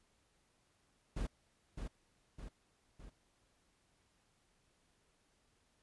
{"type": "noise with echo", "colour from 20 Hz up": "brown", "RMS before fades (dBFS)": -38, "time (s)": [1.16, 1.27], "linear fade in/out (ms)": 10, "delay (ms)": 610, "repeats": 3, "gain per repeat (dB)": -5, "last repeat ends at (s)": 3.1, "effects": ["pink hiss -75 dBFS RMS until 5.82 s", "resampled to 24000 Hz"]}